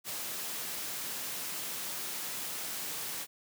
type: high-pass noise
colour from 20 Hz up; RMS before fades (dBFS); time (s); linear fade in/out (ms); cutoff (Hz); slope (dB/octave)
white; -38; 0.04-3.27; 50; 110; 24
effects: none